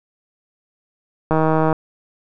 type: click train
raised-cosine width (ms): 1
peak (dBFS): -4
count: 67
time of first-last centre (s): 1.31-1.728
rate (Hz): 158
effects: none